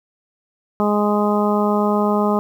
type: harmonic tone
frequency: 207.8 Hz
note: G#3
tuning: 1 cent sharp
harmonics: 1 / 2 / 3 / 4 / 5 / 6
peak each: -18 / -21 / -23 / -24 / -25 / -26 dBFS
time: 0.8-2.39 s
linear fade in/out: 0 ms
effects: 8-bit